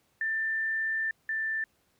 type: tone pair in turn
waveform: sine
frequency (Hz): 1781 / 1773.2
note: A6 / A6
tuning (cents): +21 / +13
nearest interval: unison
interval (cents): 8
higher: first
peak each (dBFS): -27 / -28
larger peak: first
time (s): 0.21-1.11 / 1.29-1.64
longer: first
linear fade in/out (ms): 2
effects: pink hiss -70 dBFS RMS until 1.99 s + high-pass 60 Hz 12 dB/octave